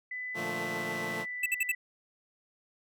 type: tone with pitch glide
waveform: sine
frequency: 2000 to 1983.9 Hz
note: B6 to B6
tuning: +21 to +7 cents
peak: -35 dBFS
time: 0.11-1.75 s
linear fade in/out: 5 ms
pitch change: -14 cents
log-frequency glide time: 0.36-1.34 s
type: chord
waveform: 10% pulse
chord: Bb major seventh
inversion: none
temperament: equal with one note detuned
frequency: 116.54 / 149.05 / 174.61 / 220 Hz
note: Bb2 / D3 / F3 / A3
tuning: 0 / +26 / 0 / 0 cents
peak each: -36 / -36 / -31 / -30 dBFS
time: 0.34-1.26 s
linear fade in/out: 50 ms
type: tone bursts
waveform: square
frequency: 2637 Hz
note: E7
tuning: in tune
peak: -26 dBFS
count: 4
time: 1.43-1.718 s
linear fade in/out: 5 ms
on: 30 ms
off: 56 ms
effects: none